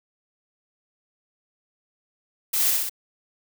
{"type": "noise with echo", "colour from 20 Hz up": "blue", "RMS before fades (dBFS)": -23, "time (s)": [2.53, 2.71], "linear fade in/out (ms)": 10, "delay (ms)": 62, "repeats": 3, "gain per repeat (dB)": -2, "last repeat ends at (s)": 2.896, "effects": []}